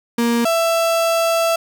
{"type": "tone pair in turn", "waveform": "35% pulse", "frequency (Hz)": [235, 664.7], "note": ["A#3", "E5"], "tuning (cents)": [14, 14], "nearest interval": "octave + tritone", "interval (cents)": 1800, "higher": "second", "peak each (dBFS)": -13, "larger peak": "neither", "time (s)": [[0.18, 0.45], [0.45, 1.56]], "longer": "second", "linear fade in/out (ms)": 5, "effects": ["8-bit"]}